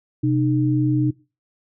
sine tone pair together, 128.2 / 304.9 Hz, C3 / D#4, -35 / -35 cents, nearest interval octave + minor third, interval 1500 cents, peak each -19 dBFS, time 0.23-1.11 s, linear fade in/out 10 ms, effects noise-tail reverb RT60 0.3 s tail -21 dB re dry

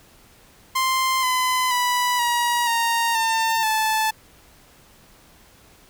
sawtooth tone with pitch steps, 1046.5 / 1015.5 / 985.5 / 956.3 / 928 / 900.6 / 873.9 Hz, C6 / B5 / B5 / A#5 / A#5 / A5 / A5, 0 / +48 / -4 / +44 / -8 / +40 / -12 cents, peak -15 dBFS, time 0.75-4.11 s, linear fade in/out 10 ms, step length 480 ms, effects pink hiss -52 dBFS RMS until 5.89 s

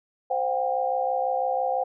sine tone cluster, 521 / 725 / 791 Hz, C5 / F#5 / G5, -7 / -35 / +15 cents, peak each -27 dBFS, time 0.3-1.84 s, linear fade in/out 10 ms, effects none

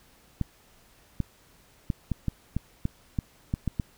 clicks, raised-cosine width 5 ms, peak -14 dBFS, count 11, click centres 0.413 / 1.203 / 1.902 / 2.117 / 2.283 / 2.566 / 2.854 / 3.188 / 3.539 / 3.677 / 3.798 s, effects pink hiss -59 dBFS RMS until 3.97 s

